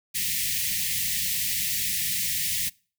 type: band-stop noise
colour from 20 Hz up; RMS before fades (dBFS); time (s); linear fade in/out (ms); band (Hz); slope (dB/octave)
white; -27; 0.14-2.7; 20; 210 to 1800; 96
effects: noise-tail reverb RT60 0.4 s tail -25 dB re dry